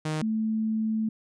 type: tone pair in turn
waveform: sawtooth / sine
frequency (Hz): 155.2 / 219.5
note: D#3 / A3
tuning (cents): -4 / -4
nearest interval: tritone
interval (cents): 600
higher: second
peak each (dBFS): -23 / -24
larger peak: first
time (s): 0.05-0.22 / 0.22-1.09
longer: second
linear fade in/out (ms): 5
effects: resampled to 22050 Hz

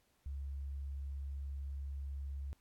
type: tone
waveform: sine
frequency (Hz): 69.3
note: C#2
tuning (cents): 0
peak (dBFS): -39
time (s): 0.26-2.53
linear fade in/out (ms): 0
effects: pink hiss -75 dBFS RMS until 2.6 s + AAC 64 kbps

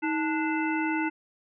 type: harmonic tone with a mistuned harmonic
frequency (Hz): 293.7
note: D4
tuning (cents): 0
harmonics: 1 / 3 / 5 / 7 / 9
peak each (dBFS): -27 / -32 / -34 / -35 / -37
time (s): 0.02-1.1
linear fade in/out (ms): 20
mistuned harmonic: 1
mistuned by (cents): +130
effects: none

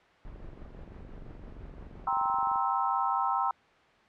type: noise with tremolo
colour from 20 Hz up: brown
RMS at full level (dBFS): -44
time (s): 0.25-2.07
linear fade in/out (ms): 0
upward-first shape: sine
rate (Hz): 5.9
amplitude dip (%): 35
type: click train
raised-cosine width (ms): 2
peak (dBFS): -37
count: 52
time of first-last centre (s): 0.36-2.558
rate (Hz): 23.2
type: chord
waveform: sine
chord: C dominant seventh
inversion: second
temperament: just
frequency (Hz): 784.9 / 941.9 / 1046.5 / 1308.1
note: G5 / Bb5 / C6 / E6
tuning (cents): +2 / +18 / 0 / -14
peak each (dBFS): -31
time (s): 2.07-3.51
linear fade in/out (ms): 2
effects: white hiss -59 dBFS RMS until 4.08 s + low-pass 2000 Hz 12 dB/octave

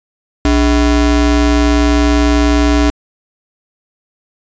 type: ring-modulated tone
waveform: square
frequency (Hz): 175.7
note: F3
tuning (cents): +11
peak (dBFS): -6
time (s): 0.45-2.9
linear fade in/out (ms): 0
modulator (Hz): 115
effects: resampled to 16000 Hz

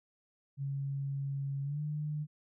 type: tone with pitch glide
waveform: sine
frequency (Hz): 138.59 to 150.26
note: C#3 to D3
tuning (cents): 0 to +40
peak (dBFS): -33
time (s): 0.57-2.27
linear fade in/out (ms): 50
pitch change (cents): +140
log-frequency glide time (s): 1.63-1.81
effects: none

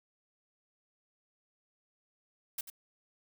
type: noise with echo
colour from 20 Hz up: blue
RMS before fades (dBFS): -36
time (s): 2.58-2.61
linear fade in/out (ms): 5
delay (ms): 91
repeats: 1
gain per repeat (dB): -11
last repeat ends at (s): 2.701
effects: none

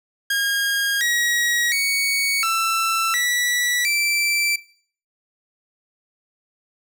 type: tone with pitch steps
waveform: sawtooth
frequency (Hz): 1626 / 1905 / 2233 / 1334 / 1951 / 2336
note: G#6 / A#6 / C#7 / E6 / B6 / D7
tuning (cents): -37 / +37 / +12 / +20 / -22 / -10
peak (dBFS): -15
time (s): 0.3-4.56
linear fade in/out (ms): 5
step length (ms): 710
effects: noise-tail reverb RT60 0.5 s tail -19 dB re dry

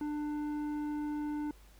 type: tone with tanh clipping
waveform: sine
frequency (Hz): 297.6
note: D4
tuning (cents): +23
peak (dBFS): -35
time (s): 0.01-1.51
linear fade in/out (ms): 2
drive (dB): 10
effects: added 50 Hz sine -56 dBFS peak until 1.79 s + pink hiss -63 dBFS RMS until 1.79 s

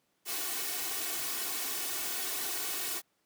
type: noise with comb filter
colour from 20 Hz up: white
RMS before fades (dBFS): -35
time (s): 0.25-3.02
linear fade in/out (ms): 50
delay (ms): 2.7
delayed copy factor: +1
effects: pink hiss -75 dBFS RMS until 3.25 s + high-pass 150 Hz 12 dB/octave

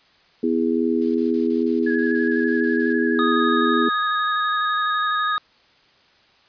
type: harmonic tone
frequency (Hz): 82.41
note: E2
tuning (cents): 0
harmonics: 3 / 4 / 5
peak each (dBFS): -21 / -22 / -23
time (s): 0.43-3.89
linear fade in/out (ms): 5
type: noise bursts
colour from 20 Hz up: blue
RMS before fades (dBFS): -41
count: 12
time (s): 1.01-2.932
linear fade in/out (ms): 10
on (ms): 140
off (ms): 22
type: tone with vibrato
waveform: sine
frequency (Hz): 1673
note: G#6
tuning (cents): +12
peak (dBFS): -25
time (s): 1.86-5.37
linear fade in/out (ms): 10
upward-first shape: square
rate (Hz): 12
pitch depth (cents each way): 23
type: tone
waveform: square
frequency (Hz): 1244.5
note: D#6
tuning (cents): 0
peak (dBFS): -21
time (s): 3.19-5.38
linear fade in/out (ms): 0
effects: white hiss -56 dBFS RMS until 6.48 s + resampled to 11025 Hz

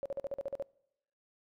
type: tone bursts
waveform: sine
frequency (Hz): 555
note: C#5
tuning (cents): +2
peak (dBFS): -33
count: 9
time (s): 0.03-0.624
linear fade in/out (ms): 0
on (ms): 26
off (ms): 45
effects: noise-tail reverb RT60 0.8 s tail -24 dB re dry

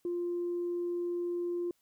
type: tone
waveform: sine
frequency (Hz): 349.2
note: F4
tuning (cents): 0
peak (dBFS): -30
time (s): 0.05-1.71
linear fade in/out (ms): 2
effects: tanh soft clip ceiling -27 dBFS + white hiss -74 dBFS RMS until 1.81 s

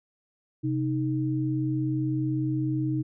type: tone pair together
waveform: sine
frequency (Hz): 130.8 / 311.1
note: C3 / D#4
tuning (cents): 0 / 0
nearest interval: octave + minor third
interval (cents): 1500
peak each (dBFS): -27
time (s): 0.63-3.03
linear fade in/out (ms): 20
effects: none

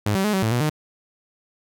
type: tone with pitch steps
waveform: sawtooth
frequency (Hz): 104 / 192.2 / 211.1 / 190.7 / 110.9 / 121.5 / 152.8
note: G#2 / G3 / G#3 / G3 / A2 / B2 / D#3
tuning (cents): +3 / -34 / +29 / -47 / +14 / -28 / -31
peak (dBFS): -15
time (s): 0.06-0.697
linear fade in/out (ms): 5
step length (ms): 91
effects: none

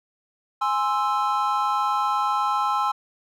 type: chord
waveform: triangle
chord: Ab augmented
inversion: none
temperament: equal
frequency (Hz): 830.6 / 1046.5 / 1318.5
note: Ab5 / C6 / E6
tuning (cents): 0 / 0 / 0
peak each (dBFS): -23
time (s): 0.61-2.92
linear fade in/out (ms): 10
effects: none

